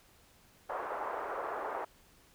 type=band-pass noise; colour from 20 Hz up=white; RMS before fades=-38 dBFS; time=0.69-1.85 s; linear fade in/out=10 ms; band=420 to 1200 Hz; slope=24 dB/octave; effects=pink hiss -63 dBFS RMS until 2.34 s